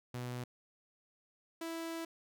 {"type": "tone pair in turn", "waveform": "sawtooth", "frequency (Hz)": [123.47, 329.6], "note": ["B2", "E4"], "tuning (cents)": [0, 0], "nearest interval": "octave + perfect fourth", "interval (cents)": 1700, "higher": "second", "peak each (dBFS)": [-35, -35], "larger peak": "neither", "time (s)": [[0.14, 0.44], [1.61, 2.05]], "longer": "second", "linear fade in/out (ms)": 5, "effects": []}